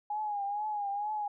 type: tone with vibrato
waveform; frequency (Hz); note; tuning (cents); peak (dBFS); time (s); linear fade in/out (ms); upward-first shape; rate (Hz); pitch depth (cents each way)
sine; 826; G#5; -10; -31; 0.1-1.28; 5; triangle; 2.2; 74
effects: none